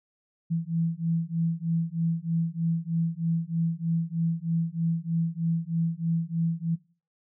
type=beating tone pair; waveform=sine; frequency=164.2 / 167.4 Hz; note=E3 / E3; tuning=-6 / +27 cents; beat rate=3.2 Hz; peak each=-28 dBFS; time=0.5-6.76 s; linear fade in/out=20 ms; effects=noise-tail reverb RT60 0.4 s tail -20 dB re dry